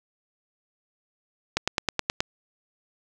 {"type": "click train", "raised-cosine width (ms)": 0.2, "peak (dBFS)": -5, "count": 7, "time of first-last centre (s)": [1.57, 2.205], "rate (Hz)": 9.45, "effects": []}